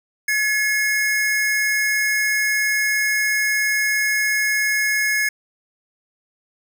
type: tone pair together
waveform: square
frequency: 1700 / 2163 Hz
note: G#6 / C#7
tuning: +40 / -43 cents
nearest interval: major third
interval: 417 cents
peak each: -21 dBFS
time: 0.28-5.29 s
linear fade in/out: 5 ms
effects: none